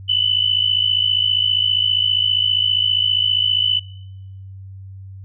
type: tone pair together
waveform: sine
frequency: 2965 / 3020 Hz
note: F#7 / F#7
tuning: +3 / +35 cents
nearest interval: unison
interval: 32 cents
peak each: -17 dBFS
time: 0.08-3.8 s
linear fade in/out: 20 ms
effects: noise-tail reverb RT60 0.9 s tail -25 dB re dry + added 96 Hz sine -33 dBFS peak until 5.24 s